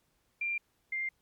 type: tone pair in turn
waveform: sine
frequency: 2380 / 2103 Hz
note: D7 / C7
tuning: +22 / +8 cents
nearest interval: major second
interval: 214 cents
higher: first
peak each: -30 / -31 dBFS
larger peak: first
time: 0.41-0.58 / 0.92-1.09 s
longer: neither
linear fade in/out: 5 ms
effects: pink hiss -74 dBFS RMS until 1.21 s + MP3 96 kbps